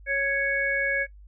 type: harmonic tone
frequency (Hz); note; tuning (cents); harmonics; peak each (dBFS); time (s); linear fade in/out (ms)
554.4; C#5; 0; 1 / 3 / 4; -30 / -25 / -27; 0.06-1.07; 50
effects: noise-tail reverb RT60 0.1 s tail -20 dB re dry + added 50 Hz sine -45 dBFS peak until 1.27 s